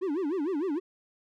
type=tone with vibrato; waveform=triangle; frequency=331.9 Hz; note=E4; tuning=12 cents sharp; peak=-25 dBFS; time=0.01-0.8 s; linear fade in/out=20 ms; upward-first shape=sine; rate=6.6 Hz; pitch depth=290 cents each way; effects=none